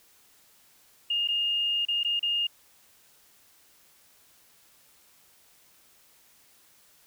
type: tone with dropouts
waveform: sine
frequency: 2834 Hz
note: F7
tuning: 25 cents sharp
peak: -24 dBFS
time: 1.1-2.47 s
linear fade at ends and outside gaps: 5 ms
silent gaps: 1.276-1.285 / 1.852-1.884 / 2.033-2.047 / 2.195-2.228 s
effects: white hiss -60 dBFS RMS until 7.06 s